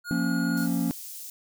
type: tone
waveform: square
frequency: 1434 Hz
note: F6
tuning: 45 cents sharp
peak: -33 dBFS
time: 0.04-0.68 s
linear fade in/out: 50 ms
type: chord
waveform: triangle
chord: Bb minor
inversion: second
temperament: equal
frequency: 174.61 / 233.1 / 277.2 Hz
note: F3 / Bb3 / Db4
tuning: 0 / 0 / 0 cents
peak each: -26 dBFS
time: 0.11-0.91 s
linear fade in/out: 0 ms
type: high-pass noise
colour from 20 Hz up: white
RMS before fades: -40 dBFS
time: 0.57-1.3 s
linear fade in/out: 2 ms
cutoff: 5800 Hz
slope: 12 dB/octave
effects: none